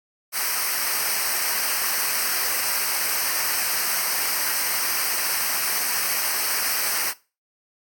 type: noise with comb filter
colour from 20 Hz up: white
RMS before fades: -24 dBFS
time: 0.32-7.14 s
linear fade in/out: 50 ms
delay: 0.28 ms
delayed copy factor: -0.8
effects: noise-tail reverb RT60 0.3 s tail -19 dB re dry + AAC 64 kbps